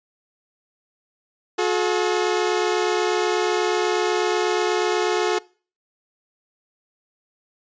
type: tone pair together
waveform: sawtooth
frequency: 360.6 / 428.8 Hz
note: F#4 / A4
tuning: -45 / -45 cents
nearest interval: minor third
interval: 300 cents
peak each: -18 dBFS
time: 1.58-5.39 s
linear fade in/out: 10 ms
effects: noise-tail reverb RT60 0.4 s tail -23 dB re dry + resampled to 16000 Hz